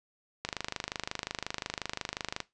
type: click train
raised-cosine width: 0.2 ms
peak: -15 dBFS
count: 51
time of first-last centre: 0.45-2.403 s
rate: 25.6 Hz
effects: noise-tail reverb RT60 0.2 s tail -18 dB re dry + resampled to 22050 Hz